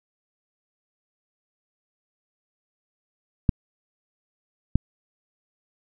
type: clicks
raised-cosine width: 5 ms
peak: -5 dBFS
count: 2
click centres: 3.492 / 4.756 s
effects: none